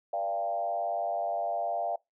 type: tone with frequency modulation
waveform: sine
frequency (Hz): 689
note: F5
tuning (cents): -24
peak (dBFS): -28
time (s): 0.13-1.96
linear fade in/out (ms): 5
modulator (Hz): 99.1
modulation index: 1.1
effects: noise-tail reverb RT60 0.2 s tail -25 dB re dry

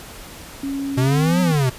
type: tone with pitch glide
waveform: sine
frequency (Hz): 276.1 to 254.7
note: C#4 to C4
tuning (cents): -7 to -46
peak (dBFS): -22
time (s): 0.63-1.52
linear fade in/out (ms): 5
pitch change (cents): -139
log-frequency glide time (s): 1.03-1.33
type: exponential two-way sweep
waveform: square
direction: up then down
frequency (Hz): 123.1 to 184.6 to 123.1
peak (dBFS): -16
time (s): 0.97-1.7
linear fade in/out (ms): 10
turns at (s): 1.41
effects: pink hiss -38 dBFS RMS until 1.78 s + resampled to 32000 Hz

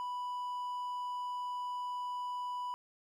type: tone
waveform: triangle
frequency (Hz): 987.8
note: B5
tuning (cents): 0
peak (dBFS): -34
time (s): 0-2.74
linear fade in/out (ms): 0
effects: none

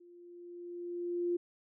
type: tone with level ramp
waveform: sine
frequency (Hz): 349.2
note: F4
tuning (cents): 0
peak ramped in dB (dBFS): -55 to -28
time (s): 0-1.37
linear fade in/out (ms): 10
effects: none

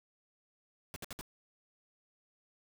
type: noise bursts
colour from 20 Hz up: pink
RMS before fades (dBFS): -43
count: 4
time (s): 0.94-1.211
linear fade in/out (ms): 0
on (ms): 22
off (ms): 61
effects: none

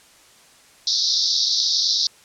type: band-pass noise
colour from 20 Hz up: white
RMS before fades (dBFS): -20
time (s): 0.87-2.07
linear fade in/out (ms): 2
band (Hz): 3700 to 5700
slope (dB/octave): 96
effects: white hiss -51 dBFS RMS until 2.24 s + low-pass 9000 Hz 12 dB/octave

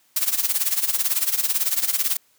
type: noise with tremolo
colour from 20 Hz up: blue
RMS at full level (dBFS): -19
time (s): 0.16-2.17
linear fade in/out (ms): 5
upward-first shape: sine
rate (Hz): 18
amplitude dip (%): 80
effects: white hiss -61 dBFS RMS until 2.38 s + high-pass 100 Hz 12 dB/octave

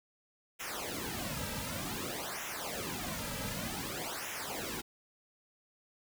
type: noise with flanger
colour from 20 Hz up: pink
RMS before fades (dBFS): -39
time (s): 0.59-4.82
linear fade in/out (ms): 20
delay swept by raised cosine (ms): 0.22 to 2.82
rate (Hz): 0.54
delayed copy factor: -0.9
effects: none

